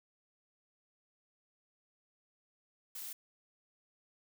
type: noise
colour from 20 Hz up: blue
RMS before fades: -44 dBFS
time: 2.95-3.13 s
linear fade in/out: 5 ms
effects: none

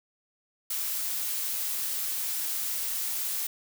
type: noise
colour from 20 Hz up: blue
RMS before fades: -31 dBFS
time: 0.7-3.47 s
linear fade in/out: 5 ms
effects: none

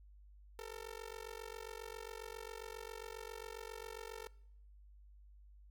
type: tone with amplitude modulation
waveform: sawtooth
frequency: 451 Hz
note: A4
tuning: 43 cents sharp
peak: -38 dBFS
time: 0.59-4.27 s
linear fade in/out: 0 ms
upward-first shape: sine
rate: 47.4 Hz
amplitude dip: 100%
effects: noise-tail reverb RT60 0.7 s tail -22 dB re dry + added 50 Hz sine -57 dBFS peak until 5.7 s

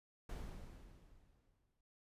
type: noise with exponential decay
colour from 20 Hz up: brown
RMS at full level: -43 dBFS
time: 0.29-1.81 s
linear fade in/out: 5 ms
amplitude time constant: 330 ms
effects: resampled to 32000 Hz

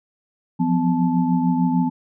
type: tone cluster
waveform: sine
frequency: 173.4 / 180.1 / 252.6 / 872 Hz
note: F3 / F#3 / B3 / A5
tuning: -12 / -46 / +39 / -16 cents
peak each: -21 / -24 / -19 / -27 dBFS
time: 0.59-1.9 s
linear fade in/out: 20 ms
effects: none

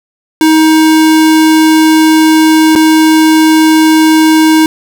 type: tone with dropouts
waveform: square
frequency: 315.7 Hz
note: D#4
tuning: 25 cents sharp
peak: -4 dBFS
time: 0.41-4.66 s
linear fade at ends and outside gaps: 1 ms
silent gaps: 2.753-2.759 s
effects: none

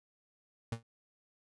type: tone with exponential decay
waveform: 35% pulse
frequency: 114.7 Hz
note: A#2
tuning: 28 cents flat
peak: -30 dBFS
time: 0.72-0.83 s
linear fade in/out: 5 ms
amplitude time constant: 22 ms
effects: resampled to 24000 Hz

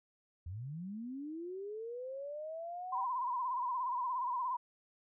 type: linear sweep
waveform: sine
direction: up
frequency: 78.6 to 784 Hz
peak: -40 dBFS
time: 0.46-3.05 s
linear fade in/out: 5 ms
type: tone with vibrato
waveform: sine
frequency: 1000 Hz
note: B5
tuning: 21 cents sharp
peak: -33 dBFS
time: 2.92-4.57 s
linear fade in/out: 10 ms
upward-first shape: sine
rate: 17 Hz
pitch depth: 90 cents each way
effects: none

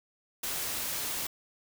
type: noise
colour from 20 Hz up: white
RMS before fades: -34 dBFS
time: 0.43-1.27 s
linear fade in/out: 5 ms
effects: none

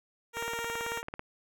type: tone with vibrato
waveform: 10% pulse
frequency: 464.8 Hz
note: A#4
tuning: 5 cents flat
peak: -25 dBFS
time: 0.33-1.03 s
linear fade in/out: 50 ms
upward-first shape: triangle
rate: 15 Hz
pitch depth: 10 cents each way
type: click train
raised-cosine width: 0.5 ms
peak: -22 dBFS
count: 16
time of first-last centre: 0.37-1.194 s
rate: 18.2 Hz
effects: none

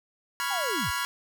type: chord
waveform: sawtooth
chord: C# dominant seventh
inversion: third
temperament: equal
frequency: 987.8 / 1108.7 / 1396.9 / 1661.2 Hz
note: B5 / C#6 / E#6 / G#6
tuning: 0 / 0 / 0 / 0 cents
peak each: -29 / -31 / -29 / -30 dBFS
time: 0.4-1.05 s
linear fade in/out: 0 ms
type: linear sweep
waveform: sine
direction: down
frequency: 834 to 51.1 Hz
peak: -31 dBFS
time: 0.5-0.91 s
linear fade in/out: 10 ms
effects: none

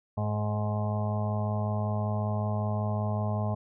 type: harmonic tone with a mistuned harmonic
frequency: 105.3 Hz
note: G#2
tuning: 24 cents sharp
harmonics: 1 / 2 / 4 / 5 / 6 / 7 / 8 / 9 / 10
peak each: -28 / -34 / -43 / -47 / -36 / -42 / -40 / -50 / -42 dBFS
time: 0.17-3.55 s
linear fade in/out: 10 ms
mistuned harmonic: 5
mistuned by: +22 cents
effects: none

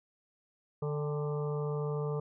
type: harmonic tone with a mistuned harmonic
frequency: 147.7 Hz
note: D3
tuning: 10 cents sharp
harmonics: 1 / 3 / 4 / 5 / 6 / 7 / 8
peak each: -33 / -35 / -46 / -51 / -49 / -50 / -47 dBFS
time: 0.82-2.2 s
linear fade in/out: 5 ms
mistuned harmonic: 5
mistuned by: +110 cents
effects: none

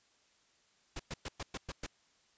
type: noise bursts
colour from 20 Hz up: pink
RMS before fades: -40 dBFS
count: 7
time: 0.96-1.865 s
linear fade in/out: 5 ms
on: 35 ms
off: 110 ms
effects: white hiss -70 dBFS RMS until 2.37 s + resampled to 16000 Hz

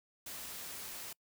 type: noise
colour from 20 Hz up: white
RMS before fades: -45 dBFS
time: 0.26-1.13 s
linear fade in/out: 5 ms
effects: noise-tail reverb RT60 0.1 s tail -26 dB re dry

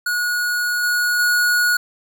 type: tone with level steps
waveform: square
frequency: 1453 Hz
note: F#6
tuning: 32 cents flat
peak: -19 / -17 / -15 dBFS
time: 0.06-1.77 s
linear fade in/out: 5 ms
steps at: 0.83 / 1.19 s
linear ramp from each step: 5 ms
effects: none

